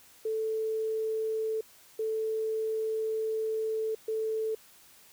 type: tone bursts at uneven times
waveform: sine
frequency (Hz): 440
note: A4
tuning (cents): 0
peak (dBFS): -28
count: 3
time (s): 0.25-1.61 / 1.99-3.95 / 4.08-4.55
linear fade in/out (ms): 5
effects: white hiss -57 dBFS RMS until 5.12 s